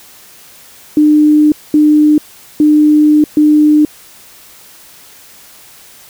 sine tone bursts at uneven times, 301.4 Hz, D4, 45 cents sharp, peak -4 dBFS, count 4, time 0.97-1.52 / 1.74-2.18 / 2.6-3.24 / 3.37-3.85 s, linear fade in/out 2 ms, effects white hiss -39 dBFS RMS until 6.09 s

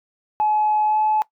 sine tone with pitch glide, 851 to 858.9 Hz, G#5 to A5, +42 to -42 cents, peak -15 dBFS, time 0.4-1.22 s, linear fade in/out 0 ms, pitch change +16 cents, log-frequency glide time 0.86-0.97 s, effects noise-tail reverb RT60 0.1 s tail -20 dB re dry + tanh soft clip ceiling -11 dBFS

